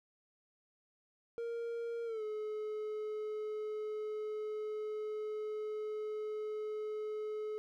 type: tone with pitch glide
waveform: triangle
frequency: 466.2 to 427.5 Hz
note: A#4 to A4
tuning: 0 to -50 cents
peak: -35 dBFS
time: 1.38-7.58 s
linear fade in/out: 0 ms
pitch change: -150 cents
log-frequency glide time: 2.05-2.23 s
effects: none